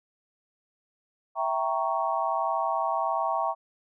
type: chord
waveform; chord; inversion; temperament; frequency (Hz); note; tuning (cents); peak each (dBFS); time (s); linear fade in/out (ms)
sine; E diminished seventh; none; equal with one note detuned; 659.3 / 780.8 / 932.3 / 1108.7; E5 / G5 / Bb5 / Db6; 0 / -7 / 0 / 0; -30; 1.35-3.55; 50
effects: none

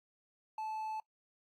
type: tone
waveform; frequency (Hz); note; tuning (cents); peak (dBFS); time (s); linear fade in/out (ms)
triangle; 871; A5; -18; -35; 0.58-1; 2
effects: noise-tail reverb RT60 0.1 s tail -24 dB re dry + AAC 64 kbps

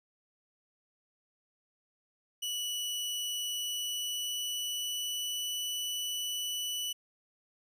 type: tone with pitch glide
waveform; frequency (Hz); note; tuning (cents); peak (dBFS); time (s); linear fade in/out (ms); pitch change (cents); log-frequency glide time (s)
sawtooth; 2950 to 2967; F#7 to F#7; -6 to +4; -30; 2.42-6.93; 10; +10; 3.49-5.58
effects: none

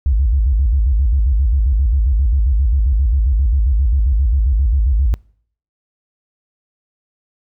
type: tone with vibrato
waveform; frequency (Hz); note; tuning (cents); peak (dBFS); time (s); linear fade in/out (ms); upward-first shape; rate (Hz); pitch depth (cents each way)
sine; 60.3; B1; -41; -10; 0.06-5.14; 0; square; 7.5; 240
effects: noise-tail reverb RT60 0.6 s tail -26 dB re dry + tanh soft clip ceiling -6 dBFS

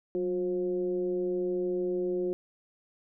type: tone with frequency modulation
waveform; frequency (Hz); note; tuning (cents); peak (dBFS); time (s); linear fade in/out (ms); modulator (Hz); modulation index
sine; 360; F#4; -47; -27; 0.15-2.33; 0; 173; 0.58
effects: none

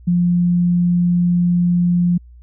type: tone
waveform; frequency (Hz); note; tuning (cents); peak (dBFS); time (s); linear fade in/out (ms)
sine; 175.4; F3; +8; -12; 0.07-2.18; 10
effects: added 60 Hz sine -39 dBFS peak until 2.42 s

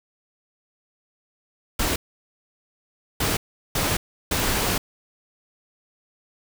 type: noise bursts at uneven times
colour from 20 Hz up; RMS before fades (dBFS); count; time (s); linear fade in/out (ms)
pink; -23; 4; 1.79-1.96 / 3.2-3.37 / 3.75-3.97 / 4.31-4.78; 5
effects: none

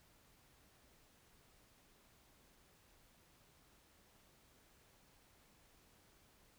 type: silence
effects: pink hiss -69 dBFS RMS until 6.58 s

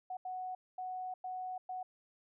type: tone bursts at uneven times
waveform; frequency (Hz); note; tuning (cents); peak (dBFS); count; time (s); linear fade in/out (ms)
sine; 740; F#5; 0; -38; 5; 0.1-0.17 / 0.25-0.55 / 0.78-1.14 / 1.24-1.58 / 1.69-1.83; 5
effects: none

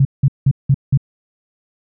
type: tone bursts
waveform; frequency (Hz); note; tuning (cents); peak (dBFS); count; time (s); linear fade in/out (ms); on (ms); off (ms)
sine; 136.3; C#3; -29; -8; 5; 0-0.975; 5; 51; 180
effects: none

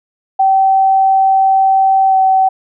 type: tone with pitch glide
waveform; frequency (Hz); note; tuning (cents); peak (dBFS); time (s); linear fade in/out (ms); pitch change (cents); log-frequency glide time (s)
sine; 771 to 763; G5 to G5; -29 to -47; -7; 0.39-2.49; 10; -18; 2.08-2.15
effects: none

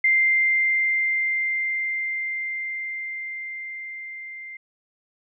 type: tone with level ramp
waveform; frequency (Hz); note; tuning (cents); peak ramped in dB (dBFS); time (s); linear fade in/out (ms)
sine; 2093; C7; 0; -15 to -35; 0.04-4.57; 5
effects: none

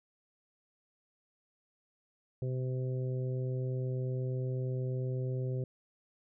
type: harmonic tone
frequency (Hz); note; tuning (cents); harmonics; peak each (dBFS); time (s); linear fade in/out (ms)
128.4; C3; -32; 1 / 2 / 3 / 4 / 5; -32 / -48 / -41 / -44 / -56; 2.42-5.64; 2
effects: none

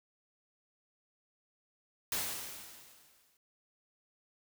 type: noise with exponential decay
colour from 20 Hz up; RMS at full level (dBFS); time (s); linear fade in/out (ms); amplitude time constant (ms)
white; -33; 2.12-3.37; 2; 270
effects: none

